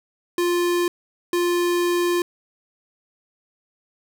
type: tone bursts at uneven times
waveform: square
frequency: 350 Hz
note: F4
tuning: 4 cents sharp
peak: -19 dBFS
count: 2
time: 0.38-0.88 / 1.33-2.22 s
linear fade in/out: 2 ms
effects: none